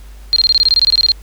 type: tone bursts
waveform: sine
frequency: 4203 Hz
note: C8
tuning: 7 cents sharp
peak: -7 dBFS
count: 15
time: 0.33-1.118 s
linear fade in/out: 0 ms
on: 32 ms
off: 22 ms
effects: added 50 Hz sine -32 dBFS peak until 1.22 s + pink hiss -46 dBFS RMS until 1.22 s